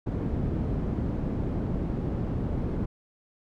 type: low-pass noise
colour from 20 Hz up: white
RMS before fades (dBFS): -29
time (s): 0.06-2.86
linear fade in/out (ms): 10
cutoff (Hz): 220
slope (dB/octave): 12
effects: none